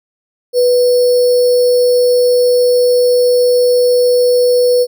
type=tone with sample-and-hold; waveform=sine; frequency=493.1 Hz; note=B4; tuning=3 cents flat; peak=-7 dBFS; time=0.53-4.87 s; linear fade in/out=50 ms; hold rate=4900 Hz; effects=none